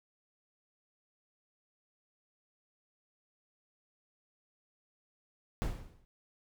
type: noise with exponential decay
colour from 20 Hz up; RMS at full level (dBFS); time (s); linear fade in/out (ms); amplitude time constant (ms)
brown; -29; 5.62-6.05; 0; 93
effects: none